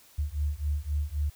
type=beating tone pair; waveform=sine; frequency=71.8 / 75.6 Hz; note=D2 / D#2; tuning=-39 / -49 cents; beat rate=3.8 Hz; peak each=-30 dBFS; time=0.18-1.3 s; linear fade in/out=10 ms; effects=white hiss -57 dBFS RMS until 1.35 s